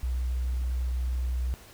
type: tone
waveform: sine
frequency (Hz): 62.4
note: B1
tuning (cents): +19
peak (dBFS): -25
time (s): 0.03-1.54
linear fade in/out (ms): 0
effects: tanh soft clip ceiling -21 dBFS + pink hiss -51 dBFS RMS until 1.73 s